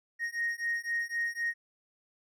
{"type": "beating tone pair", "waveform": "triangle", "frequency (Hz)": [1864.7, 1868.6], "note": ["A#6", "A#6"], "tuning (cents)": [0, 4], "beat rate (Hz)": 3.9, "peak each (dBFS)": -31, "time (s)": [0.19, 1.54], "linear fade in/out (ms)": 50, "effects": ["tanh soft clip ceiling -23 dBFS"]}